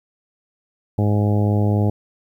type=harmonic tone; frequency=103.83 Hz; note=G#2; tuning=in tune; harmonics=1 / 2 / 3 / 4 / 5 / 6 / 7 / 8; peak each=-16 / -22 / -26 / -28 / -30 / -32 / -33 / -34 dBFS; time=0.98-1.9 s; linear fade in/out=5 ms; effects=9-bit